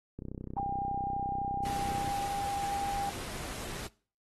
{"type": "click train", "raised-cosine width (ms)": 3, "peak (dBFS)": -27, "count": 61, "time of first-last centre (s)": [0.19, 2.077], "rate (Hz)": 31.8}
{"type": "tone", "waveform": "sine", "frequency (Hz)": 800, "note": "G5", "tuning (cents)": 35, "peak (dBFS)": -32, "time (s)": [0.56, 3.1], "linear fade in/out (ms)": 10}
{"type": "noise", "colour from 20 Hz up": "pink", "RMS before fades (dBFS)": -41, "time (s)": [1.65, 3.87], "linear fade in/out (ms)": 2}
{"effects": ["noise-tail reverb RT60 0.4 s tail -21 dB re dry", "AAC 32 kbps"]}